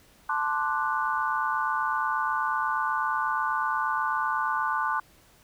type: chord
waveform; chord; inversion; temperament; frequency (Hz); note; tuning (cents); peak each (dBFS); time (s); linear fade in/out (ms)
sine; D dominant seventh; second; equal; 880 / 1046.5 / 1174.7 / 1480; A5 / C6 / D6 / F#6; 0 / 0 / 0 / 0; -30; 0.29-5; 5
effects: pink hiss -58 dBFS RMS until 5.43 s